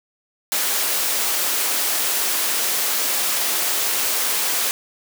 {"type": "high-pass noise", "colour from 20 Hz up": "white", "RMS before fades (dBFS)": -21, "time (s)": [0.52, 4.71], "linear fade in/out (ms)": 0, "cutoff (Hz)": 330, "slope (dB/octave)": 12, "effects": []}